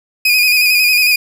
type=tone with vibrato; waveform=30% pulse; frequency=2475 Hz; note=D#7; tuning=10 cents flat; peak=-6 dBFS; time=0.25-1.16 s; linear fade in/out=5 ms; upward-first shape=square; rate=11 Hz; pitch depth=34 cents each way; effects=none